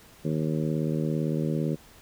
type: harmonic tone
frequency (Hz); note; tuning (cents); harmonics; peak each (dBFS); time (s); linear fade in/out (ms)
77.78; D#2; 0; 2 / 3 / 4 / 5 / 6 / 7; -27 / -31 / -33 / -35 / -37 / -38; 0.24-1.76; 20
effects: pink hiss -53 dBFS RMS until 2.01 s